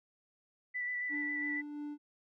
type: tone with vibrato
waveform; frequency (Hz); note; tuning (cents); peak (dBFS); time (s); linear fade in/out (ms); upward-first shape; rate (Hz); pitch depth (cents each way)
sine; 1975.5; B6; 0; -34; 0.74-1.62; 20; square; 7.3; 14
type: tone with tremolo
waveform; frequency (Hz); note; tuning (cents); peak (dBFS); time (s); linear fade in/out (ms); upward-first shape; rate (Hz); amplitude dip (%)
triangle; 294.4; D4; +4; -36; 1.09-1.98; 50; sine; 3; 35
effects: none